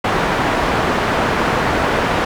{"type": "low-pass noise", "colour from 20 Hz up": "white", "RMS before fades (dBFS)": -17, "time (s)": [0.04, 2.25], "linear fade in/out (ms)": 5, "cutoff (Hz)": 1300, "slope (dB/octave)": 12, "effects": []}